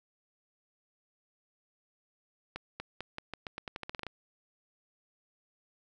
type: accelerating click train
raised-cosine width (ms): 0.3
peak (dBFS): -22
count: 15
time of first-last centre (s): 2.56-4.067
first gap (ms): 240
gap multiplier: 0.86
effects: none